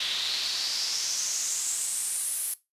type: noise with band-pass filter sweep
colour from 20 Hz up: pink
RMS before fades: -30 dBFS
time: 0-2.54 s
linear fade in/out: 5 ms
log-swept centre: 3500 to 11000 Hz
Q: 4.2
effects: noise-tail reverb RT60 0.2 s tail -17 dB re dry + resampled to 32000 Hz